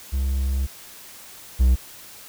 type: tone pair in turn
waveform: triangle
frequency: 66.7 / 62.96 Hz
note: C2 / B1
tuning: +34 / +34 cents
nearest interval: minor second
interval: 100 cents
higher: first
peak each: -18 / -11 dBFS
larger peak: second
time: 0.12-0.67 / 1.59-1.76 s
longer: first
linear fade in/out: 20 ms
effects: white hiss -43 dBFS RMS until 2.28 s